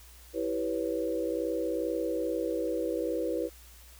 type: chord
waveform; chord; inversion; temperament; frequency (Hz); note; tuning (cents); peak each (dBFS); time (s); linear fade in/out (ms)
sine; C# half-diminished seventh; first; equal; 329.6 / 392 / 493.9 / 554.4; E4 / G4 / B4 / C#5; 0 / 0 / 0 / 0; -33 / -36 / -32 / -36; 0.33-3.5; 50
effects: added 60 Hz sine -52 dBFS peak until 3.99 s + white hiss -55 dBFS RMS until 3.99 s